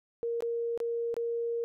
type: tone with dropouts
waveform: sine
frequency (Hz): 467.2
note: A#4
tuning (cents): +4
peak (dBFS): -29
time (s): 0.23-1.64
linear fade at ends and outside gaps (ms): 0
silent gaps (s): 0.406-0.423 / 0.776-0.802 / 1.142-1.166
effects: none